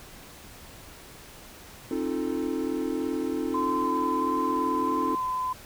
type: chord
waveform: triangle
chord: F dominant seventh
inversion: second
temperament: equal with one note detuned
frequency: 267.9 / 311.1 / 349.2 / 440 Hz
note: C4 / Eb4 / F4 / A4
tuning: +41 / 0 / 0 / 0 cents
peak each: -29 / -29 / -31 / -32 dBFS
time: 1.91-5.15 s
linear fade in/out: 2 ms
type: tone with vibrato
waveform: sine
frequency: 1023 Hz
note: C6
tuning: 39 cents flat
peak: -26 dBFS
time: 3.54-5.53 s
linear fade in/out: 5 ms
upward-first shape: square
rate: 1.5 Hz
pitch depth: 10 cents each way
effects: pink hiss -47 dBFS RMS until 5.65 s